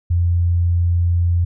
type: tone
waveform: sine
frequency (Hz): 86.6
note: F2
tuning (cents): -14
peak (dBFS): -13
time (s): 0.1-1.45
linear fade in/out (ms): 10
effects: none